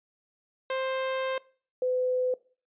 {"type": "tone pair in turn", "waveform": ["sawtooth", "sine"], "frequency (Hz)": [525, 505.8], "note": ["C5", "B4"], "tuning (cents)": [6, 41], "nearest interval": "minor second", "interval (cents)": 65, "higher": "first", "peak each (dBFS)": -24, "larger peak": "neither", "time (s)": [[0.7, 1.38], [1.82, 2.34]], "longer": "first", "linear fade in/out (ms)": 2, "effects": ["noise-tail reverb RT60 0.4 s tail -21 dB re dry", "resampled to 8000 Hz"]}